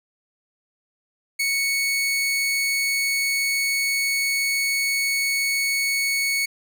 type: tone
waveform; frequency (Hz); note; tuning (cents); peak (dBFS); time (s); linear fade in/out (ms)
sawtooth; 2217; C#7; 0; -17; 1.39-6.46; 10
effects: none